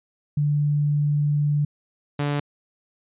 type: tone pair in turn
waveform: sine / sawtooth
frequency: 146.83 / 144.89 Hz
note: D3 / D3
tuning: 0 / -23 cents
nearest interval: unison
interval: 23 cents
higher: first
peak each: -18 dBFS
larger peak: neither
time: 0.37-1.65 / 2.19-2.4 s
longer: first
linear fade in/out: 5 ms
effects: resampled to 8000 Hz